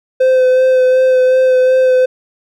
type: tone with vibrato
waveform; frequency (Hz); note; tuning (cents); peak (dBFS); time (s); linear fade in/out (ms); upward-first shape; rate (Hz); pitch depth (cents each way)
triangle; 514; C5; -31; -5; 0.2-2.06; 10; sine; 2.7; 16
effects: none